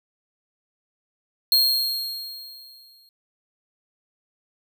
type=tone with exponential decay; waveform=45% pulse; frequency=4243 Hz; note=C8; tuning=23 cents sharp; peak=-13 dBFS; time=1.52-3.09 s; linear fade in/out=1 ms; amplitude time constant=340 ms; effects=none